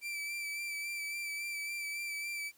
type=tone with vibrato; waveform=40% pulse; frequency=2330 Hz; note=D7; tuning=14 cents flat; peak=-36 dBFS; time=0.01-2.52 s; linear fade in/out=50 ms; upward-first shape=sine; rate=3.6 Hz; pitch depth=25 cents each way; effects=white hiss -66 dBFS RMS until 2.57 s